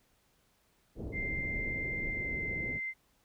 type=low-pass noise; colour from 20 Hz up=pink; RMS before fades=-40 dBFS; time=0.95-2.8 s; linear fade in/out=50 ms; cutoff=520 Hz; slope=24 dB/octave
type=tone with pitch glide; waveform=sine; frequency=2093 to 2080 Hz; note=C7 to C7; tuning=0 to -11 cents; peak=-34 dBFS; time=1.12-2.94 s; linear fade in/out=50 ms; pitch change=-11 cents; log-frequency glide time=2.1-2.31 s
effects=pink hiss -71 dBFS RMS until 3.24 s